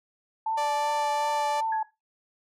sine tone with vibrato, 880 Hz, A5, in tune, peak -25 dBFS, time 0.46-1.83 s, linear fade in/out 5 ms, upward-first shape triangle, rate 2.7 Hz, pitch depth 28 cents each way
sawtooth tone, 587 Hz, D5, 1 cent flat, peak -26 dBFS, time 0.57-1.61 s, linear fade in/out 10 ms
sine tone with exponential decay, 1670 Hz, G#6, 9 cents sharp, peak -30 dBFS, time 1.72-1.91 s, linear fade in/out 5 ms, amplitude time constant 40 ms
effects noise-tail reverb RT60 0.2 s tail -18 dB re dry + low-pass 10000 Hz 12 dB/octave

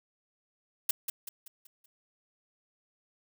blue noise with echo, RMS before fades -26 dBFS, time 0.89-0.91 s, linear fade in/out 5 ms, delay 190 ms, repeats 5, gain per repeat -7 dB, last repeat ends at 1.86 s, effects none

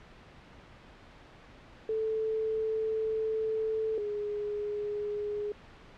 sine tone pair in turn, 439.5 / 415.7 Hz, A4 / G#4, -2 / +2 cents, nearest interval minor second, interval 96 cents, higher first, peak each -28 / -31 dBFS, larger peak first, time 1.89-3.98 / 3.98-5.52 s, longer first, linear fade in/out 2 ms, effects pink hiss -53 dBFS RMS until 5.97 s + low-pass 3000 Hz 12 dB/octave

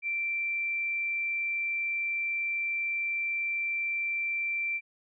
sine tone, 2349 Hz, D7, in tune, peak -28 dBFS, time 0.02-4.81 s, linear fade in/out 50 ms, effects none

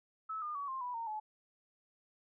sine tone with pitch steps, 1300 / 1212.9 / 1131.7 / 1055.9 / 985.2 / 919.2 / 857.7 Hz, E6 / D#6 / C#6 / C6 / B5 / A#5 / A5, -24 / -45 / +35 / +15 / -5 / -25 / -44 cents, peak -37 dBFS, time 0.29-1.2 s, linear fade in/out 10 ms, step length 130 ms, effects none

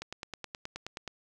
click train, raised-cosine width 0.2 ms, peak -21 dBFS, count 11, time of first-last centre 0.02-1.077 s, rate 9.46 Hz, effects none

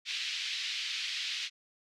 pink band-pass noise, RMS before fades -36 dBFS, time 0.05-1.5 s, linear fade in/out 50 ms, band 2400 to 4800 Hz, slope 24 dB/octave, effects none

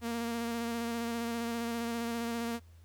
sawtooth tone with vibrato, 233.1 Hz, A#3, in tune, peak -29 dBFS, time 0.01-2.6 s, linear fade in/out 50 ms, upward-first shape square, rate 15 Hz, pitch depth 17 cents each way, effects added 83 Hz sine -53 dBFS peak until 2.84 s + pink hiss -68 dBFS RMS until 2.84 s

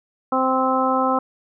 harmonic tone, 260.8 Hz, C4, 5 cents flat, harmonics 1 / 2 / 3 / 4 / 5, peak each -23 / -23 / -23 / -23 / -23 dBFS, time 0.32-1.19 s, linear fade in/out 5 ms, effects none

